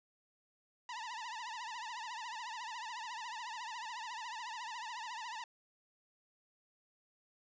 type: tone with vibrato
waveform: sawtooth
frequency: 930 Hz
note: A#5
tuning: 4 cents flat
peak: -38 dBFS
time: 0.89-5.44 s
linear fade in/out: 2 ms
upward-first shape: triangle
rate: 14 Hz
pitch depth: 160 cents each way
effects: resampled to 16000 Hz + 11-bit